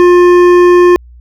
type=tone with hard clipping; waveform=sine; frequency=354.4 Hz; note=F4; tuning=25 cents sharp; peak=-4 dBFS; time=0-0.96 s; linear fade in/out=0 ms; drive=11 dB; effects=added 60 Hz sine -33 dBFS peak until 1.2 s